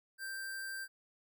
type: tone with sample-and-hold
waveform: sine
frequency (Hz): 1572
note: G6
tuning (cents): +4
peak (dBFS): -39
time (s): 0.18-0.88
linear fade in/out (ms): 50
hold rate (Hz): 6300
effects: none